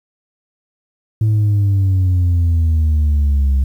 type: exponential sweep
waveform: sine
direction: down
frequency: 109.9 to 66.2 Hz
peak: -8 dBFS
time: 1.21-3.64 s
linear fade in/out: 5 ms
effects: tanh soft clip ceiling -10 dBFS + 8-bit